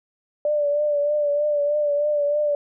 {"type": "tone with vibrato", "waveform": "sine", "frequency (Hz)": 587.3, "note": "D5", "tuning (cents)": 0, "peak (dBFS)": -18, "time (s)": [0.45, 2.55], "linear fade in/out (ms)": 2, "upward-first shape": "triangle", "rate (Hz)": 3.2, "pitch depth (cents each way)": 43, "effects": []}